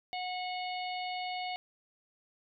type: harmonic tone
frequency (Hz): 730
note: F#5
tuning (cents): -24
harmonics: 1 / 3 / 4 / 5 / 6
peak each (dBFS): -36 / -42 / -44 / -48 / -47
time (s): 0.13-1.56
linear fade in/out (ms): 0
effects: none